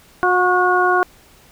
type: harmonic tone with a mistuned harmonic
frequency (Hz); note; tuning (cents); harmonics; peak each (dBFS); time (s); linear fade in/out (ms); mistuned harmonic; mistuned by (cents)
361.9; F#4; -38; 1 / 2 / 3 / 4; -18 / -18 / -18 / -18; 0.23-1.03; 0; 3; +21
effects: pink hiss -49 dBFS RMS until 1.51 s